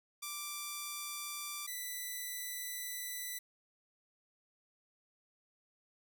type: tone pair in turn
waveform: 5% pulse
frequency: 1174.7 / 1984.8 Hz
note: D6 / B6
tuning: 0 / +8 cents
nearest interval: major sixth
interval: 908 cents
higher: second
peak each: -28 / -29 dBFS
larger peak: first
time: 0.22-1.67 / 1.67-3.39 s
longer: second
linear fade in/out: 10 ms
effects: none